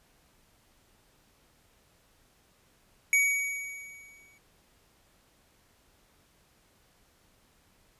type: tone with exponential decay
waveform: square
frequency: 2256 Hz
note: C#7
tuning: 30 cents sharp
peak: -20 dBFS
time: 3.13-4.38 s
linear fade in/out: 1 ms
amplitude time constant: 270 ms
effects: pink hiss -65 dBFS RMS until 7.99 s + resampled to 32000 Hz